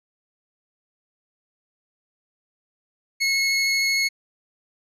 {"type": "tone with vibrato", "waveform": "25% pulse", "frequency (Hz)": 2180, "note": "C#7", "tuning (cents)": -29, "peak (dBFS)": -15, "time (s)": [3.2, 4.09], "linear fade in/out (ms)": 20, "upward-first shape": "triangle", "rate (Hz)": 13, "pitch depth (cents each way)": 8, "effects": ["low-pass 10000 Hz 12 dB/octave"]}